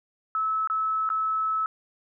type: tone with dropouts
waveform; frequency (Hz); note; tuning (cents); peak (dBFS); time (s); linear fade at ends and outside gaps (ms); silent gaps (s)
sine; 1300; E6; -24; -23; 0.35-1.66; 1; 0.674-0.699 / 1.091-1.101
effects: none